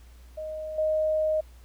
sine tone with level steps, 622.3 Hz, D#5, in tune, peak -32 / -22 dBFS, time 0.37-1.41 s, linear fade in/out 10 ms, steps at 0.78 s, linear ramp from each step 5 ms, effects added 60 Hz sine -47 dBFS peak until 1.64 s + pink hiss -60 dBFS RMS until 1.64 s

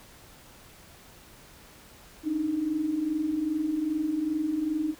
sine tone pair together, 288.6 / 311.1 Hz, D4 / D#4, -30 / 0 cents, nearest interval minor second, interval 130 cents, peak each -33 / -26 dBFS, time 2.23-4.95 s, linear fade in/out 50 ms, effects pink hiss -52 dBFS RMS until 4.99 s

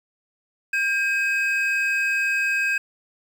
triangle tone pair together, 1601.4 / 2542 Hz, G6 / D#7, +37 / +36 cents, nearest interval minor sixth, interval 799 cents, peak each -21 dBFS, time 0.73-2.78 s, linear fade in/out 5 ms, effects 8-bit

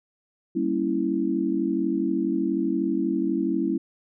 sine chord, G diminished seventh, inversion none, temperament equal, 196 / 233.1 / 277.2 / 329.6 Hz, G3 / Bb3 / Db4 / Fb4, 0 / 0 / 0 / 0 cents, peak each -29 / -30 / -27 / -25 dBFS, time 0.55-3.78 s, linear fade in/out 10 ms, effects none

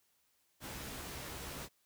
pink noise with comb filter, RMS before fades -45 dBFS, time 0.6-1.69 s, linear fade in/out 50 ms, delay 15 ms, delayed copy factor +0.55, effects white hiss -75 dBFS RMS until 1.85 s

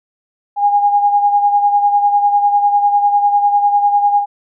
sine beating tone pair, 816 / 826 Hz, G#5 / G#5, -31 / -10 cents, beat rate 10 Hz, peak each -10 / -18 dBFS, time 0.56-4.26 s, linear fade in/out 50 ms, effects none

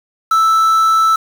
triangle tone with quantisation, 1318.5 Hz, E6, in tune, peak -7 dBFS, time 0.31-1.16 s, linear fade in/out 5 ms, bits 5, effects none

